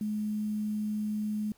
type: tone with quantisation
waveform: sine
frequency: 211.8 Hz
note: G#3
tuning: 34 cents sharp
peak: -29 dBFS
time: 0.01-1.52 s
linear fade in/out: 2 ms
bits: 9
effects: pink hiss -65 dBFS RMS until 1.57 s